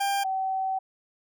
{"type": "tone pair in turn", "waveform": ["40% pulse", "sine"], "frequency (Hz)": [796, 763.7], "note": ["G5", "G5"], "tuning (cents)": [26, -45], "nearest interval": "minor second", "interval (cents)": 71, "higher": "first", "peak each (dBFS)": [-23, -25], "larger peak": "first", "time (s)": [[0, 0.24], [0.24, 0.79]], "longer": "second", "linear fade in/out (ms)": 10, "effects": []}